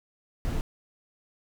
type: noise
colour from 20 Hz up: brown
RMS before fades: -28 dBFS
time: 0.45-0.61 s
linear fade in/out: 0 ms
effects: none